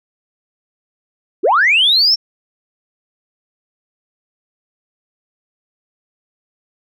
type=linear sweep; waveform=sine; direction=up; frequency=291.5 to 5530 Hz; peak=-8 dBFS; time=1.43-2.16 s; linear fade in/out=20 ms; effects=tanh soft clip ceiling -4 dBFS